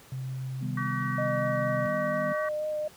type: tone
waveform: sine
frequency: 130.81 Hz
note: C3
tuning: in tune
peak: -31 dBFS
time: 0.12-1.86 s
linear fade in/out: 0 ms
type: chord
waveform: sine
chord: Eb augmented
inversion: none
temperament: equal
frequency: 155.56 / 196 / 246.9 Hz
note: Eb3 / G3 / B3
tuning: 0 / 0 / 0 cents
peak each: -36 dBFS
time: 0.61-2.33 s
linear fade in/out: 10 ms
type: harmonic tone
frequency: 380.7 Hz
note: F#4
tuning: 49 cents sharp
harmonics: 3 / 4 / 5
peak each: -33 / -38 / -36 dBFS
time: 0.77-2.49 s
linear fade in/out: 5 ms
type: tone with vibrato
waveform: sine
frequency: 610 Hz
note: D#5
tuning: 34 cents flat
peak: -28 dBFS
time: 1.18-2.88 s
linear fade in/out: 5 ms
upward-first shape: sine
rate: 4.2 Hz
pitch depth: 14 cents each way
effects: pink hiss -53 dBFS RMS until 2.96 s + high-pass 80 Hz 12 dB/octave